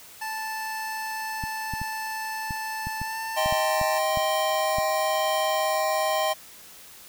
25% pulse tone with pitch glide, 878 to 891.3 Hz, A5 to A5, -4 to +22 cents, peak -26 dBFS, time 0.21-3.99 s, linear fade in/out 10 ms, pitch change +26 cents, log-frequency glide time 3.01-3.19 s
clicks, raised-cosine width 5 ms, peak -21 dBFS, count 11, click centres 1.438 / 1.737 / 1.816 / 2.508 / 2.87 / 3.016 / 3.46 / 3.525 / 3.814 / 4.173 / 4.785 s
square chord, C minor, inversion first, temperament equal with one note detuned, 627.7 / 784 / 1046.5 Hz, Eb5 / G5 / C6, +15 / 0 / 0 cents, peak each -26 / -28 / -30 dBFS, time 3.36-6.34 s, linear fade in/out 20 ms
effects white hiss -47 dBFS RMS until 7.08 s

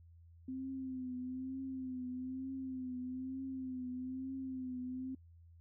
sine tone with vibrato, 258.6 Hz, C4, 20 cents flat, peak -39 dBFS, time 0.48-5.15 s, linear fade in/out 5 ms, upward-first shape triangle, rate 1.1 Hz, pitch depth 58 cents each way, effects noise-tail reverb RT60 0.1 s tail -25 dB re dry + added 84 Hz sine -57 dBFS peak until 5.6 s

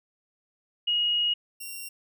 sine / 5% pulse tone pair in turn, 2884 / 2755 Hz, F#7 / F7, -45 / -24 cents, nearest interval minor second, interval 79 cents, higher first, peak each -22 / -27 dBFS, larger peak first, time 0.87-1.34 / 1.6-1.89 s, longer first, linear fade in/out 10 ms, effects none

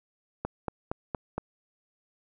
click train, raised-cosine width 1 ms, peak -16 dBFS, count 5, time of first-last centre 0.45-1.38 s, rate 4.3 Hz, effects none

